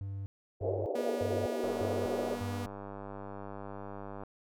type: tone bursts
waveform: triangle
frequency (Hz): 98.3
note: G2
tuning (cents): +5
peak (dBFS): -34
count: 5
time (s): 0.01-2.66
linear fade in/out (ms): 0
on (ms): 250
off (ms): 350
type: band-pass noise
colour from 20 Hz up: pink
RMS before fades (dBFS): -34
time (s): 0.6-2.37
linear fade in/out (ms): 50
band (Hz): 360 to 670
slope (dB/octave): 48
type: tone with vibrato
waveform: sawtooth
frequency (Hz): 241.5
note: B3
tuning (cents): -39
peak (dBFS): -34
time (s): 0.95-2.66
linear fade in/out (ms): 5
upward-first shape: sine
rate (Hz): 20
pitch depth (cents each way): 16
type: click train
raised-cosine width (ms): 1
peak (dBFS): -29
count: 260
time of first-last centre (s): 1.64-4.235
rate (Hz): 99.8
effects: none